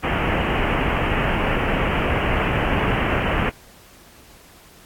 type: low-pass noise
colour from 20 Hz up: pink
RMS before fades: -21 dBFS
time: 0.03-3.5 s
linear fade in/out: 10 ms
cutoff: 3000 Hz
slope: 96 dB/octave
effects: pink hiss -48 dBFS RMS until 4.85 s + AAC 64 kbps